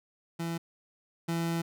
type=tone pair in turn; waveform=30% pulse; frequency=167.2 / 167.2 Hz; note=E3 / E3; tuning=+25 / +25 cents; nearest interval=unison; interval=0 cents; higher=neither; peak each=-29 / -26 dBFS; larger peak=second; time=0.39-0.58 / 1.28-1.62 s; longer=second; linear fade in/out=10 ms; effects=none